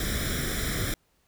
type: noise with comb filter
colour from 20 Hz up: pink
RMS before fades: -29 dBFS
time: 0-0.94 s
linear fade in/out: 2 ms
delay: 0.55 ms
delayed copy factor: +0.85
effects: pink hiss -69 dBFS RMS until 1.27 s